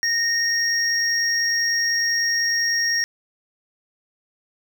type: tone pair together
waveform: triangle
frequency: 1848 / 5594 Hz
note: A#6 / F8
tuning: -16 / +2 cents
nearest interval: octave + perfect fifth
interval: 1918 cents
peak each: -20 dBFS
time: 0.03-3.04 s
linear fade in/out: 0 ms
effects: none